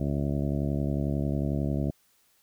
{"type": "harmonic tone with a mistuned harmonic", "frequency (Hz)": 71.1, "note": "C#2", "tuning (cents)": 45, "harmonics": [1, 2, 3, 4, 5, 6, 7, 8, 9, 10], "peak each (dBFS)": [-32, -29, -32, -34, -38, -45, -47, -41, -41, -51], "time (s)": [0, 1.91], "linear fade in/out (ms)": 5, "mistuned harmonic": 10, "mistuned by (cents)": -24, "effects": ["white hiss -66 dBFS RMS until 2.42 s"]}